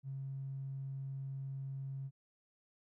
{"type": "tone with tanh clipping", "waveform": "triangle", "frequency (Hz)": 135.7, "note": "C#3", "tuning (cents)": -36, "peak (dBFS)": -39, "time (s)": [0.03, 2.11], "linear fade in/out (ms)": 50, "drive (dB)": 2, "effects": []}